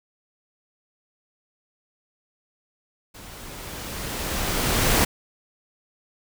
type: noise with level ramp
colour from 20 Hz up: pink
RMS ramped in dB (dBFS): -43 to -18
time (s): 3.14-5.05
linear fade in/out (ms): 10
effects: none